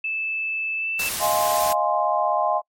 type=tone with pitch glide; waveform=sine; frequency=2628 to 2652 Hz; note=E7 to E7; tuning=-6 to +10 cents; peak=-23 dBFS; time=0.04-1.09 s; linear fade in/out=5 ms; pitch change=+16 cents; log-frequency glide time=0.77-0.89 s
type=noise; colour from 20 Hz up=white; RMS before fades=-27 dBFS; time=0.99-1.73 s; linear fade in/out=5 ms
type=chord; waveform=sine; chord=F minor seventh; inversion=third; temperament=equal; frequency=622.3 / 698.5 / 830.6 / 1046.5 Hz; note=Eb5 / F5 / Ab5 / C6; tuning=0 / 0 / 0 / 0 cents; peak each=-24 dBFS; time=1.19-2.62 s; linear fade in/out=50 ms
effects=noise-tail reverb RT60 0.1 s tail -26 dB re dry + MP3 64 kbps